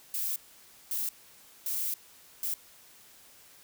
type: noise bursts at uneven times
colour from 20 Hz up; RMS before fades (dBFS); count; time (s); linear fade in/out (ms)
violet; -32; 4; 0.14-0.36 / 0.91-1.09 / 1.66-1.94 / 2.43-2.54; 2
effects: white hiss -56 dBFS RMS until 3.63 s